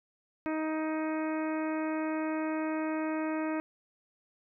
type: harmonic tone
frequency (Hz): 313.5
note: D#4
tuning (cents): +13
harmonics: 1 / 2 / 3 / 4 / 5 / 6 / 7 / 8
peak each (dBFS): -31 / -37 / -41 / -43 / -45 / -47 / -48 / -49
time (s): 0.46-3.6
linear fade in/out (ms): 0
effects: none